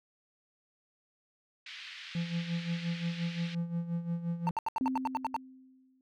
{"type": "band-pass noise", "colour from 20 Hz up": "pink", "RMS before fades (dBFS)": -46, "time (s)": [1.66, 3.55], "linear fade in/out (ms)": 5, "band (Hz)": [1900, 4100], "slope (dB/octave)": 24}
{"type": "tone with tremolo", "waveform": "triangle", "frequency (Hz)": 170, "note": "F3", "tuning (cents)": -46, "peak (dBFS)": -27, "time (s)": [2.15, 4.51], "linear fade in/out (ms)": 2, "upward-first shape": "sine", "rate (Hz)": 5.7, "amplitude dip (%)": 70}
{"type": "tone bursts", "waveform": "triangle", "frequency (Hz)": 899, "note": "A5", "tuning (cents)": 37, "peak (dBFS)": -26, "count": 10, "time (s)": [4.47, 5.364], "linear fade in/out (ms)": 0, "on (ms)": 21, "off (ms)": 76}
{"type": "tone with exponential decay", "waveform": "sine", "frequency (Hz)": 260.3, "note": "C4", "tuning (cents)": -9, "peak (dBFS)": -27, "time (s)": [4.81, 6.01], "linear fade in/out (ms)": 1, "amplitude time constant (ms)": 260}
{"effects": []}